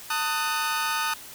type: chord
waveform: sawtooth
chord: D# diminished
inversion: second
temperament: just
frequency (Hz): 896 / 1244.5 / 1493.4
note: A5 / D#6 / F#6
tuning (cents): +31 / 0 / +16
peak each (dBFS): -26 / -24 / -27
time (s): 0.1-1.14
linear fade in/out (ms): 5
effects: white hiss -43 dBFS RMS until 1.34 s